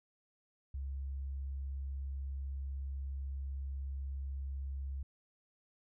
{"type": "tone", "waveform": "sine", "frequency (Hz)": 68.1, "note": "C#2", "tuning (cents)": -30, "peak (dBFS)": -37, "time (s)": [0.74, 5.03], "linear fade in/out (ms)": 5, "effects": []}